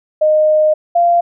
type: tone pair in turn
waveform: sine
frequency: 616 / 691.4 Hz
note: D#5 / F5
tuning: -17 / -18 cents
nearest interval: major second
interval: 199 cents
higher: second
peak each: -8 / -8 dBFS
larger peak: neither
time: 0.21-0.74 / 0.95-1.21 s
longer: first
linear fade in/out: 10 ms
effects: none